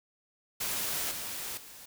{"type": "noise with level steps", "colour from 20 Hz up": "white", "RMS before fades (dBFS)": [-33, -38, -49], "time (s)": [0.6, 1.86], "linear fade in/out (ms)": 10, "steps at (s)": [1.11, 1.57], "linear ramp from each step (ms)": 5, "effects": []}